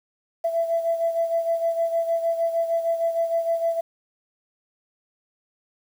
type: beating tone pair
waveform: sine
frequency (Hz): 666 / 672.5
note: E5 / E5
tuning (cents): +18 / +34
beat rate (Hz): 6.5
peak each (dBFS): -21 / -27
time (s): 0.44-3.81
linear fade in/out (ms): 10
effects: tanh soft clip ceiling -13 dBFS + 8-bit